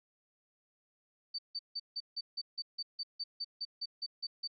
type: tone bursts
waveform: sine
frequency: 4581 Hz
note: D8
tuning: 44 cents flat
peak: -35 dBFS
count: 16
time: 1.34-4.476 s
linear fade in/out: 10 ms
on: 46 ms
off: 160 ms
effects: none